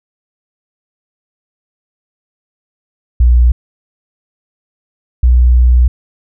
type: tone pair in turn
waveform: sine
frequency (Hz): 60.3 / 61.32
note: B1 / B1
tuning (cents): -41 / -12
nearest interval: unison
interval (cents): 29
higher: second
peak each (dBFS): -4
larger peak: neither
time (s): 3.2-3.52 / 5.23-5.88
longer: second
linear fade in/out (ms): 5
effects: none